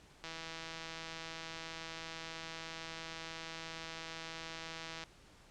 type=click train; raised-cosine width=0.2 ms; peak=-27 dBFS; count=783; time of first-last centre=0.24-5.038 s; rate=163 Hz; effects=pink hiss -61 dBFS RMS until 5.5 s + low-pass 7000 Hz 12 dB/octave